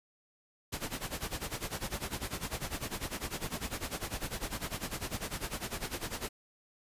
pink noise with tremolo, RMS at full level -35 dBFS, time 0.72-6.29 s, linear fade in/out 10 ms, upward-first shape sine, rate 10 Hz, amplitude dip 85%, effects resampled to 32000 Hz

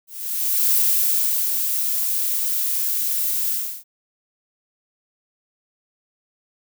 violet noise with ADSR envelope, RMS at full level -17 dBFS, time 0.07-3.84 s, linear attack 660 ms, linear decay 780 ms, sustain -5 dB, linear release 340 ms, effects none

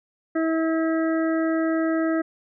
harmonic tone, 323.3 Hz, E4, 34 cents flat, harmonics 1 / 2 / 4 / 5 / 6, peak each -21 / -27 / -33 / -35 / -37 dBFS, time 0.35-2.22 s, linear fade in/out 10 ms, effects none

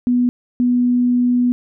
sine tone pair in turn, 245.6 / 245.6 Hz, B3 / B3, -9 / -9 cents, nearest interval unison, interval 0 cents, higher neither, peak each -12 dBFS, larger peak neither, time 0.07-0.29 / 0.6-1.52 s, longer second, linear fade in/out 0 ms, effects none

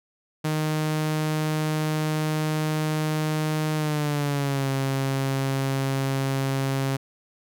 sawtooth tone with pitch glide, 154.7 to 135.45 Hz, D#3 to C#3, -10 to -40 cents, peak -19 dBFS, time 0.44-6.97 s, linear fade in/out 10 ms, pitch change -230 cents, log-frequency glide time 3.75-4.69 s, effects none

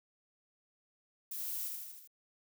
violet noise with echo, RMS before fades -41 dBFS, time 1.31-1.68 s, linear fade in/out 5 ms, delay 79 ms, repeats 5, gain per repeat -3 dB, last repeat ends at 2.075 s, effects none

